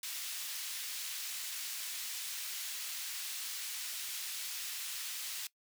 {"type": "high-pass noise", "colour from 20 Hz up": "pink", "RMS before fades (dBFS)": -41, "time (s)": [0.03, 5.47], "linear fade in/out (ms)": 2, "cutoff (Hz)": 2900, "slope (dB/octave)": 12, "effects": ["noise-tail reverb RT60 0.1 s tail -20 dB re dry"]}